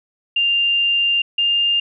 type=tone pair in turn; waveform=sine; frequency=2794 / 2806 Hz; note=F7 / F7; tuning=0 / +8 cents; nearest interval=unison; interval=8 cents; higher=second; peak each=-14 dBFS; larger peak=neither; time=0.36-1.22 / 1.38-1.8 s; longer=first; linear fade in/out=5 ms; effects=none